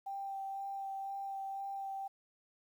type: tone with vibrato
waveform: sine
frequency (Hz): 784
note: G5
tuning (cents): 0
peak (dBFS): -38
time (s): 0.06-2.08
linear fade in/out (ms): 10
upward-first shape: sine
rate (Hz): 2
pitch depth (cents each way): 11
effects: 11-bit